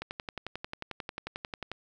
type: click train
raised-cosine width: 0.3 ms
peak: -20 dBFS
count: 20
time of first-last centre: 0.02-1.716 s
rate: 11.2 Hz
effects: none